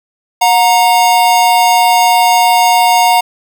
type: tone pair together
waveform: square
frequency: 725 / 931.7 Hz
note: F#5 / A#5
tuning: -35 / -1 cents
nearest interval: major third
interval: 434 cents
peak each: -10 dBFS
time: 0.41-3.21 s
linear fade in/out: 10 ms
effects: none